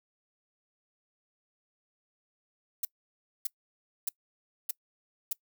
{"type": "noise bursts", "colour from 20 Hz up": "violet", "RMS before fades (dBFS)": -30, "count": 5, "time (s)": [2.83, 5.33], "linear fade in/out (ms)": 5, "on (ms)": 20, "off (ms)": 600, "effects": ["noise-tail reverb RT60 0.1 s tail -24 dB re dry"]}